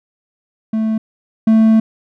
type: tone pair in turn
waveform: triangle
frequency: 220 / 221.4 Hz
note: A3 / A3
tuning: 0 / +11 cents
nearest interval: unison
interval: 11 cents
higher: second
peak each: -12 / -5 dBFS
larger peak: second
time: 0.73-0.98 / 1.47-1.8 s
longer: second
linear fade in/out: 5 ms
effects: none